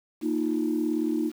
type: chord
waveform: sine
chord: Bb suspended fourth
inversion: none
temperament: equal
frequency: 233.1 / 311.1 / 349.2 Hz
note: Bb3 / Eb4 / F4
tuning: 0 / 0 / 0 cents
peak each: -29 / -25 / -30 dBFS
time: 0.21-1.32 s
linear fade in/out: 50 ms
effects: tanh soft clip ceiling -16 dBFS + 8-bit